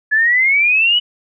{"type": "exponential sweep", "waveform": "sine", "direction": "up", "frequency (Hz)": [1700, 2983], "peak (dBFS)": -10, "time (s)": [0.11, 1], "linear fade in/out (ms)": 20, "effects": []}